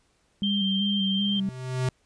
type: tone with vibrato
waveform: sine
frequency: 197.8 Hz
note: G3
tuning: 16 cents sharp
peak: -24 dBFS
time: 0.42-1.49 s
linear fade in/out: 0 ms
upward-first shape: square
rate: 2.6 Hz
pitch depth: 32 cents each way
type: tone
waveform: sine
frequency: 3157 Hz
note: G7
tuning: 12 cents sharp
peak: -26 dBFS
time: 0.43-1.4 s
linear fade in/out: 5 ms
type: tone with exponential growth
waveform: square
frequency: 128.4 Hz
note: C3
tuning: 32 cents flat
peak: -22 dBFS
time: 1.01-1.89 s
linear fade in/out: 2 ms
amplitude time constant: 190 ms
effects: pink hiss -67 dBFS RMS until 2.05 s + resampled to 22050 Hz